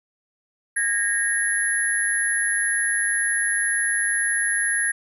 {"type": "tone cluster", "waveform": "sine", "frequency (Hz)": [1649, 1851, 10970], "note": ["G#6", "A#6", "F9"], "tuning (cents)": [-13, -13, -32], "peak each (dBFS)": [-24, -24, -24], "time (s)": [0.76, 4.92], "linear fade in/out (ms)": 10, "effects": []}